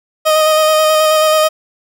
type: tone with vibrato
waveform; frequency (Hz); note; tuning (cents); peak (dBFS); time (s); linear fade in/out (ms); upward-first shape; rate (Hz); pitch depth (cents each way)
30% pulse; 622.3; D#5; 0; -6; 0.25-1.49; 20; square; 9.3; 13
effects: none